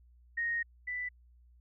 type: tone pair in turn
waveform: sine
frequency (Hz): 1864.7 / 1983.8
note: A#6 / B6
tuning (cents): 0 / +7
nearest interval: minor second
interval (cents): 107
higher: second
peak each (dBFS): -30 / -34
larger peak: first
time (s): 0.37-0.63 / 0.87-1.09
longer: first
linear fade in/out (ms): 10
effects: added 60 Hz sine -58 dBFS peak until 1.6 s